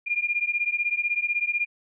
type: beating tone pair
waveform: sine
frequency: 2405 / 2421 Hz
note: D7 / D#7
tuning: +41 / -48 cents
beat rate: 16 Hz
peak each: -26 dBFS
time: 0.06-1.66 s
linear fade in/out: 20 ms
effects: none